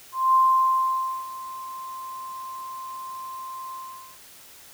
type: tone with ADSR envelope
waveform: sine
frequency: 1046.5 Hz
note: C6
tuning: in tune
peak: -14 dBFS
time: 0.12-4.19 s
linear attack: 220 ms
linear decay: 910 ms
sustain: -19 dB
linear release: 450 ms
effects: white hiss -48 dBFS RMS until 4.73 s